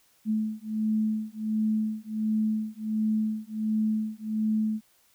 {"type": "beating tone pair", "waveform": "sine", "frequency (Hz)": [216.1, 217.5], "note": ["A3", "A3"], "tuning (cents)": [-31, -20], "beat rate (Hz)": 1.4, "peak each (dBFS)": -28, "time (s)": [0.25, 4.81], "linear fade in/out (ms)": 50, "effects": ["white hiss -64 dBFS RMS until 5.14 s"]}